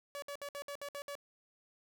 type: tone bursts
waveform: sawtooth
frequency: 570 Hz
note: C#5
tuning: 48 cents sharp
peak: -37 dBFS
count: 8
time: 0.15-1.153 s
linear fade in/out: 0 ms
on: 72 ms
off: 61 ms
effects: none